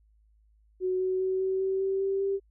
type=tone with pitch steps; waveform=sine; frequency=370 / 373.2 / 376.5 / 379.7 / 383 / 386.4 / 389.7 / 393.1 Hz; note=F#4 / F#4 / F#4 / F#4 / G4 / G4 / G4 / G4; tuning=0 / +15 / +30 / +45 / -40 / -25 / -10 / +5 cents; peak=-25 dBFS; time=0.8-2.4 s; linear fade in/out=50 ms; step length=200 ms; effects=added 53 Hz sine -60 dBFS peak until 2.5 s